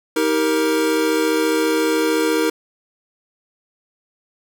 square chord, Eb major, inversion none, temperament equal with one note detuned, 316.9 / 392 / 466.2 Hz, Eb4 / G4 / Bb4, +32 / 0 / 0 cents, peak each -20 / -25 / -20 dBFS, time 0.16-2.5 s, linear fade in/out 5 ms, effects none

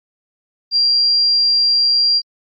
sine tone, 4757 Hz, D8, 21 cents sharp, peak -11 dBFS, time 0.71-2.22 s, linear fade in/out 50 ms, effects Opus 48 kbps

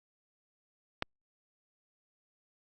click, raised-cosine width 0.3 ms, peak -14 dBFS, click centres 1.024 s, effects Opus 48 kbps

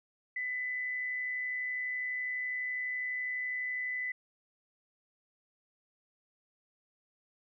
sine tone with amplitude modulation, 2000 Hz, B6, 21 cents sharp, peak -31 dBFS, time 0.36-4.12 s, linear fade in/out 5 ms, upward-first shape sine, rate 132 Hz, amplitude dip 35%, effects none

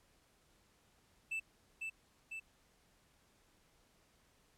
triangle tone with echo, 2645 Hz, E7, 5 cents sharp, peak -35 dBFS, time 1.31-1.4 s, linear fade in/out 10 ms, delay 500 ms, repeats 2, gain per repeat -3 dB, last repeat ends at 2.4 s, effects pink hiss -71 dBFS RMS until 4.57 s + low-pass 12000 Hz 12 dB/octave

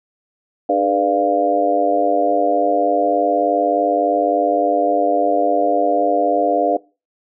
harmonic tone with a mistuned harmonic, 99.7 Hz, G2, 30 cents sharp, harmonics 3 / 4 / 5 / 6 / 7, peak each -21 / -24 / -20 / -20 / -17 dBFS, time 0.69-6.77 s, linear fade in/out 5 ms, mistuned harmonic 4, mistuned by +69 cents, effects noise-tail reverb RT60 0.3 s tail -21 dB re dry

